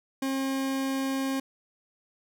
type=tone; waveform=40% pulse; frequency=268.7 Hz; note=C4; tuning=46 cents sharp; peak=-26 dBFS; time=0.22-1.4 s; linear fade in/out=5 ms; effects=none